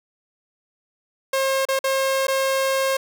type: tone with dropouts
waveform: sawtooth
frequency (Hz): 536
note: C5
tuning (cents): +42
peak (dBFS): -15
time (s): 1.33-2.97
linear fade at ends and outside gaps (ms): 5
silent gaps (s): 1.653-1.686 / 1.791-1.84 / 2.27-2.281
effects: none